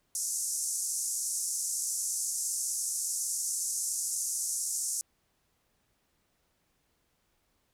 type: band-pass noise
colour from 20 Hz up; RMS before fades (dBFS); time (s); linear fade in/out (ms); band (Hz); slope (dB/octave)
pink; -33; 0.15-5.01; 0; 5900 to 11000; 48
effects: pink hiss -74 dBFS RMS until 7.73 s